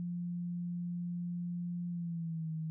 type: tone with pitch glide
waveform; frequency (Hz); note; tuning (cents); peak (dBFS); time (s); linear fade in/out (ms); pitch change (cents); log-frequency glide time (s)
sine; 174.61 to 159.2; F3 to D#3; 0 to +40; -35; 0-2.7; 0; -160; 1.89-2.51
effects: none